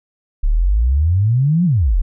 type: exponential two-way sweep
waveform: sine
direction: up then down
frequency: 33.59 to 185 to 33.59 Hz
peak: -11 dBFS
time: 0.43-2.02 s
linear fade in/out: 10 ms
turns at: 1.65 s
effects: none